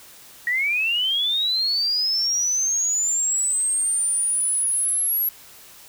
sine linear sweep, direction up, 1880 to 11650 Hz, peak -19 dBFS, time 0.47-5.29 s, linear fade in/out 2 ms, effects white hiss -46 dBFS RMS until 5.88 s

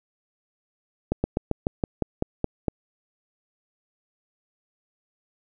slowing click train, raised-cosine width 2 ms, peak -9 dBFS, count 10, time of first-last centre 1.12-2.683 s, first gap 120 ms, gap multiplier 1.09, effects none

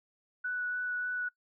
sine tone with vibrato, 1479 Hz, F#6, 1 cent flat, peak -31 dBFS, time 0.44-1.29 s, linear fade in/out 10 ms, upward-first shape sine, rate 3.4 Hz, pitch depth 9 cents each way, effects noise-tail reverb RT60 0.1 s tail -21 dB re dry

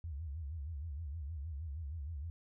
sine tone with vibrato, 76.1 Hz, D#2, 38 cents flat, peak -39 dBFS, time 0.04-2.3 s, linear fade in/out 0 ms, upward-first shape sine, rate 6.4 Hz, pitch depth 200 cents each way, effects none

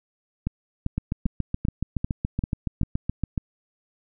two click trains, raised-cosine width 5 ms, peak -12 / -12 dBFS, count 7 / 18, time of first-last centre 0.47-2.832 / 0.98-3.378 s, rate 2.54 / 7.09 Hz, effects none

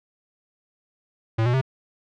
square tone with pitch steps, 112.5 / 121.98 / 132.25 Hz, A2 / B2 / C3, +39 / -21 / +19 cents, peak -19 dBFS, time 1.38-1.614 s, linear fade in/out 10 ms, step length 78 ms, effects low-pass 3000 Hz 12 dB/octave

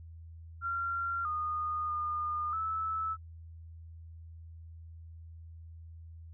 sine tone with pitch steps, 1377 / 1228 / 1216 / 1308 Hz, F6 / D#6 / D#6 / E6, -25 / -23 / -40 / -14 cents, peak -31 dBFS, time 0.61-3.17 s, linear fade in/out 50 ms, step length 640 ms, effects added 82 Hz sine -46 dBFS peak until 6.33 s

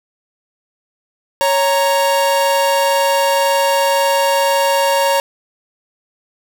45% pulse tone pair together, 554.4 / 931.3 Hz, C#5 / A#5, 0 / -2 cents, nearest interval major sixth, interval 898 cents, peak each -15 dBFS, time 1.41-5.2 s, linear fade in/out 0 ms, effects none

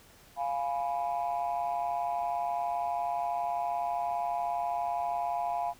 sine chord, F diminished, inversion none, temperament equal, 698.5 / 830.6 / 987.8 Hz, F5 / Ab5 / Cb6, 0 / 0 / 0 cents, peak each -30 / -33 / -36 dBFS, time 0.36-5.74 s, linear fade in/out 50 ms, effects tanh soft clip ceiling -23 dBFS + pink hiss -57 dBFS RMS until 5.79 s

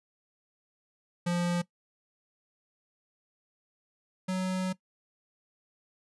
square tone pair in turn, 174.61 / 186.01 Hz, F3 / F#3, 0 / +9 cents, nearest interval minor second, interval 109 cents, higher second, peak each -27 / -29 dBFS, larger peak first, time 1.26-1.62 / 4.28-4.73 s, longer second, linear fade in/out 10 ms, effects noise-tail reverb RT60 0.1 s tail -19 dB re dry + resampled to 24000 Hz

